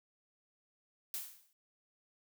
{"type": "noise with exponential decay", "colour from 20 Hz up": "blue", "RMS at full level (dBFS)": -37, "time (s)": [1.14, 1.53], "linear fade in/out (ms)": 1, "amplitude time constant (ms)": 83, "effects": []}